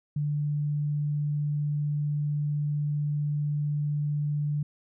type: tone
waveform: sine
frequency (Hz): 147.4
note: D3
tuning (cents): +7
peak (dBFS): -25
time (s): 0.16-4.63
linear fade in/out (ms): 5
effects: none